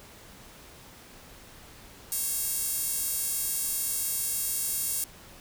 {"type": "tone with high-pass filter", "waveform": "sawtooth", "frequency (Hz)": 547, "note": "C#5", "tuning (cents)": -23, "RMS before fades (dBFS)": -30, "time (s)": [2.12, 5.04], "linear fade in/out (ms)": 0, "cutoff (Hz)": 9400, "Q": 1.3, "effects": ["pink hiss -50 dBFS RMS until 5.4 s"]}